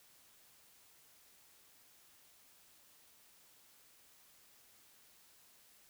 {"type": "silence", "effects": ["white hiss -65 dBFS RMS until 5.89 s"]}